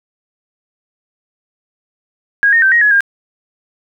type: tone with pitch steps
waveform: sine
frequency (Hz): 1639 / 1842 / 1556 / 1881 / 1687 / 1611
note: G#6 / A#6 / G6 / A#6 / G#6 / G6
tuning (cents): -23 / -21 / -13 / +15 / +27 / +47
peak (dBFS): -7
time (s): 2.43-3.006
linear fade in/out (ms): 0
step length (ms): 96
effects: 8-bit